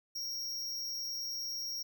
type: tone with amplitude modulation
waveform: square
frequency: 5590 Hz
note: F8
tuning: 1 cent sharp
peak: -34 dBFS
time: 0.15-1.83 s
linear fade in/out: 10 ms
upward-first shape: sine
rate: 251 Hz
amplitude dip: 60%
effects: none